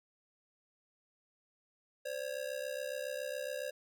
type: ring-modulated tone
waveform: square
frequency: 549 Hz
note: C#5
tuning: 17 cents flat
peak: -35 dBFS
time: 2.05-3.71 s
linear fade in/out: 10 ms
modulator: 33.6 Hz
effects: none